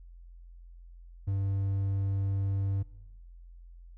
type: tone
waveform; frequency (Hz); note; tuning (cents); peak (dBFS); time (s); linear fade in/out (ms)
triangle; 98; G2; 0; -25; 1.27-2.83; 10
effects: noise-tail reverb RT60 1.0 s tail -22 dB re dry + added 43 Hz sine -47 dBFS peak until 3.97 s